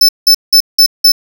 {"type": "tone bursts", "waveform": "45% pulse", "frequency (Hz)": 5274, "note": "E8", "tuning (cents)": 0, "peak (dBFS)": -3, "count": 5, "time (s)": [0.01, 1.12], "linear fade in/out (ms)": 5, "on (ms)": 78, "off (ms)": 180, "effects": ["7-bit"]}